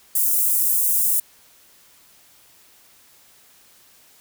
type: high-pass noise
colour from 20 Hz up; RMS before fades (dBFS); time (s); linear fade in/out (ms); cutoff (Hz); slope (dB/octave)
white; -19; 0.15-1.2; 5; 8700; 24
effects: white hiss -53 dBFS RMS until 4.2 s